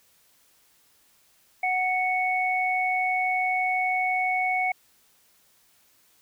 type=tone pair together; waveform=sine; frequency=740.4 / 2217 Hz; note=F#5 / C#7; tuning=+1 / 0 cents; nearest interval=octave + perfect fifth; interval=1899 cents; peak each=-25 dBFS; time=1.63-4.72 s; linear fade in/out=5 ms; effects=white hiss -62 dBFS RMS until 6.21 s